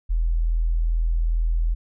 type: tone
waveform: sine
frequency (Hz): 41.2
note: E1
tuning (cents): 0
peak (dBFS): -18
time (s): 0.09-1.75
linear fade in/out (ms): 20
effects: none